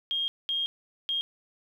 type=tone bursts at uneven times; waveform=sine; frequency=3233 Hz; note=G#7; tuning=47 cents flat; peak=-26 dBFS; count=3; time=0.11-0.28 / 0.49-0.66 / 1.09-1.21 s; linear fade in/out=0 ms; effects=10-bit